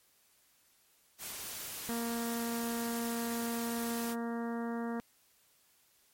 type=noise; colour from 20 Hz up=white; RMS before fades=-42 dBFS; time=1.18-4.16 s; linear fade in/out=50 ms
type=harmonic tone; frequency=233.1 Hz; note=A#3; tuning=in tune; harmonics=1 / 2 / 3 / 4 / 5 / 6 / 7 / 8; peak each=-35 / -41 / -45 / -47 / -49 / -51 / -52 / -53 dBFS; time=1.89-5 s; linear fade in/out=0 ms
effects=white hiss -68 dBFS RMS until 6.13 s + MP3 64 kbps